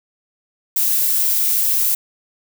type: noise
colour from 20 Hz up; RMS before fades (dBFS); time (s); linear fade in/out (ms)
violet; -17; 0.76-1.95; 5
effects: none